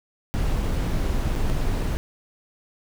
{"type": "noise with dropouts", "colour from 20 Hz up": "brown", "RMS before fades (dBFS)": -23, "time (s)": [0.34, 1.97], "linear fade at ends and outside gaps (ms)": 0, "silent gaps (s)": [[0.624, 0.628], [1.353, 1.36], [1.495, 1.499]], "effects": []}